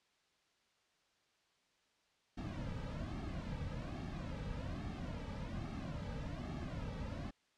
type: noise with flanger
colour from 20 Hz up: brown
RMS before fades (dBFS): -43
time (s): 2.37-7.31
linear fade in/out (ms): 10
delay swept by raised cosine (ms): 2 to 2.86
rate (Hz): 1.2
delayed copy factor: -0.8
effects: white hiss -75 dBFS RMS until 7.57 s + low-pass 5000 Hz 12 dB/octave